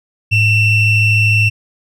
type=ring-modulated tone; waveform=triangle; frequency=1396.9 Hz; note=F6; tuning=in tune; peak=-4 dBFS; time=0.31-1.5 s; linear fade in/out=20 ms; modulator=1290 Hz; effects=none